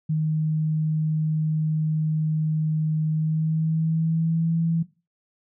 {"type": "tone with pitch glide", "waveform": "sine", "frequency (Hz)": [155.9, 165.17], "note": ["D#3", "E3"], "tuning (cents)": [4, 4], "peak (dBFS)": -20, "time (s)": [0.09, 4.83], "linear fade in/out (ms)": 10, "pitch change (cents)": 100, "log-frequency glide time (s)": [3.09, 4.57], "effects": ["noise-tail reverb RT60 0.3 s tail -17 dB re dry"]}